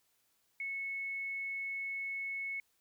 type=tone; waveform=sine; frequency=2200 Hz; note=C#7; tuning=14 cents flat; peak=-36 dBFS; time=0.6-2.6 s; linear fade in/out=2 ms; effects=white hiss -75 dBFS RMS until 2.8 s